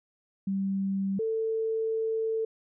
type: tone pair in turn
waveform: sine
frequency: 194.6 / 445.3 Hz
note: G3 / A4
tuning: -12 / +21 cents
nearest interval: octave + major second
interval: 1433 cents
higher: second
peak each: -26 dBFS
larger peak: neither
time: 0.47-1.19 / 1.19-2.45 s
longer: second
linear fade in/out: 5 ms
effects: none